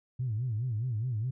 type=tone with vibrato; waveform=sine; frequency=116.7 Hz; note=A#2; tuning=2 cents sharp; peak=-28 dBFS; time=0.19-1.31 s; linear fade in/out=10 ms; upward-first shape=sine; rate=4.8 Hz; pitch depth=190 cents each way; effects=tanh soft clip ceiling -24 dBFS